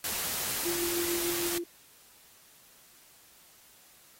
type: noise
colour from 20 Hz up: white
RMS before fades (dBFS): -33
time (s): 0.04-1.58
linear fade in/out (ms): 2
type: tone with tremolo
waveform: sine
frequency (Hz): 344.9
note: F4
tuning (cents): -22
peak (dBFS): -30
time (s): 0.65-1.64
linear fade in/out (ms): 5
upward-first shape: sine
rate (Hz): 6.7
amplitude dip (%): 60
effects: white hiss -58 dBFS RMS until 4.19 s + AAC 48 kbps